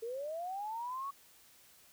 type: linear sweep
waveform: sine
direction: up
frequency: 441.3 to 1132 Hz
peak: -37 dBFS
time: 0.02-1.11 s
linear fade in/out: 10 ms
effects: white hiss -62 dBFS RMS until 1.92 s